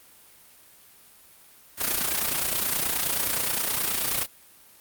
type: noise with amplitude modulation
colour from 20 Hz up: white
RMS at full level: -23 dBFS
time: 1.77-4.27 s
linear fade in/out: 50 ms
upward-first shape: sine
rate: 29.5 Hz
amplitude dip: 65%
effects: white hiss -53 dBFS RMS until 4.8 s + Opus 32 kbps